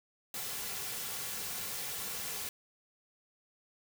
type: noise with comb filter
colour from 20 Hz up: white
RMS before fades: -39 dBFS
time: 0.34-2.49 s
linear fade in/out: 2 ms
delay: 3.2 ms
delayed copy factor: -0.5
effects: none